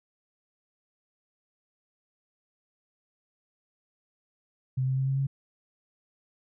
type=tone with pitch steps; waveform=sine; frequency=130 / 131.66 / 133.35 / 135.05 / 136.78 Hz; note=C3 / C3 / C3 / C#3 / C#3; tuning=-11 / +11 / +33 / -45 / -23 cents; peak=-24 dBFS; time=4.77-5.27 s; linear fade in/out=10 ms; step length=100 ms; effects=none